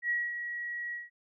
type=tone with ADSR envelope; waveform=sine; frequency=1914 Hz; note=A#6; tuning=45 cents sharp; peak=-26 dBFS; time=0.02-1.1 s; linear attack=76 ms; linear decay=220 ms; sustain=-8 dB; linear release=170 ms; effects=none